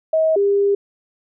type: tone pair in turn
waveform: sine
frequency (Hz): 637 / 401.3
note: D#5 / G4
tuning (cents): +41 / +41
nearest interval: minor sixth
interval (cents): 800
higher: first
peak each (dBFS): -13 / -13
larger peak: neither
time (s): 0.13-0.36 / 0.36-0.75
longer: second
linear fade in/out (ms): 5
effects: none